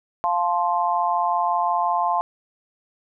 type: chord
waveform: sine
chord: F major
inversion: none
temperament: just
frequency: 698.5 / 873.1 / 1047.7 Hz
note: F5 / A5 / C6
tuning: 0 / -14 / +2 cents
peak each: -23 dBFS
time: 0.24-2.21 s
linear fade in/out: 0 ms
effects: none